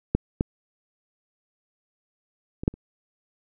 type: clicks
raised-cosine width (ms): 3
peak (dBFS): -6 / -8 / -19 / -6 / -29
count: 5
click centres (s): 0.15 / 0.409 / 2.635 / 2.679 / 2.74
effects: none